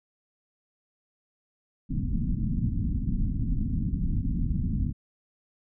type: low-pass noise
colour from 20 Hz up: pink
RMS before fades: -27 dBFS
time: 1.89-4.93 s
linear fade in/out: 20 ms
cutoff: 260 Hz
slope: 48 dB/octave
effects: none

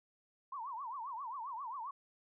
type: tone with vibrato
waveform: sine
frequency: 1006 Hz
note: B5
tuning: 32 cents sharp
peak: -40 dBFS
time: 0.52-1.91 s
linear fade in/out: 5 ms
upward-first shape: triangle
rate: 7.5 Hz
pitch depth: 270 cents each way
effects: none

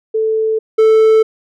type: tone pair in turn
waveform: sine / triangle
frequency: 440 / 440 Hz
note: A4 / A4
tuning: 0 / 0 cents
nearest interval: unison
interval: 0 cents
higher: neither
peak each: -12 / -4 dBFS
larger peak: second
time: 0.14-0.59 / 0.78-1.23 s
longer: neither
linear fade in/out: 10 ms
effects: none

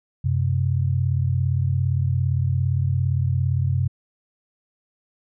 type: tone pair together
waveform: sine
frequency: 93.3 / 130.81 Hz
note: F#2 / C3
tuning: +15 / 0 cents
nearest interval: tritone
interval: 585 cents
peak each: -21 dBFS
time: 0.24-3.88 s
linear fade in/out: 10 ms
effects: none

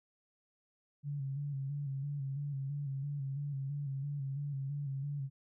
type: tone with vibrato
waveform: sine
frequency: 140 Hz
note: C#3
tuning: 18 cents sharp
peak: -35 dBFS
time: 1.03-5.3 s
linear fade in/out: 50 ms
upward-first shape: square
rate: 3 Hz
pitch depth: 50 cents each way
effects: none

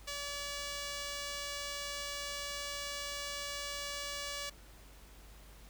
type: tone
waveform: 5% pulse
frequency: 573 Hz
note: D5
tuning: 43 cents flat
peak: -27 dBFS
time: 0.07-4.5 s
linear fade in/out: 10 ms
effects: added 50 Hz sine -54 dBFS peak until 5.69 s + pink hiss -59 dBFS RMS until 5.69 s

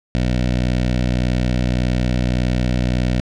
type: tone with notch filter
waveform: 15% pulse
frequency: 61.74 Hz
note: B1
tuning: in tune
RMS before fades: -18 dBFS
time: 0.15-3.2 s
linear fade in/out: 0 ms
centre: 1100 Hz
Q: 1.1
effects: low-pass 5000 Hz 12 dB/octave

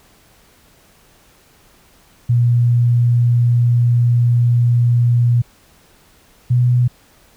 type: tone pair in turn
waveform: sine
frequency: 120 / 123.02 Hz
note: B2 / B2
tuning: -49 / -6 cents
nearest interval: unison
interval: 43 cents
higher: second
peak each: -10 dBFS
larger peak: neither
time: 2.29-5.42 / 6.5-6.88 s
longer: first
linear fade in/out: 10 ms
effects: pink hiss -51 dBFS RMS until 7.36 s

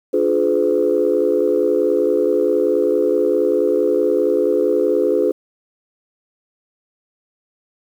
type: chord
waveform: sine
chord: D diminished seventh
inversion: none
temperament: just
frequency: 293.7 / 352.4 / 422.9 / 507.5 Hz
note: D4 / F4 / Ab4 / Cb5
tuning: 0 / +16 / +31 / +47 cents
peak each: -22 / -19 / -17 / -18 dBFS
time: 0.13-5.32 s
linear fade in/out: 10 ms
effects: tanh soft clip ceiling -5 dBFS + 8-bit

